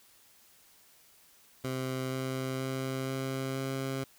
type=tone with pitch steps; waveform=15% pulse; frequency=130.4 / 131.31 / 132.22 / 133.14 / 134.07 Hz; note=C3 / C3 / C3 / C3 / C3; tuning=-5 / +7 / +19 / +31 / +43 cents; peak=-26 dBFS; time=1.64-4.04 s; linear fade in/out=5 ms; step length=480 ms; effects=white hiss -61 dBFS RMS until 4.18 s